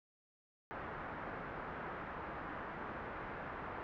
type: low-pass noise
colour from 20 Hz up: white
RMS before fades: -45 dBFS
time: 0.71-3.83 s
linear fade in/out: 0 ms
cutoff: 1600 Hz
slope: 24 dB/octave
effects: none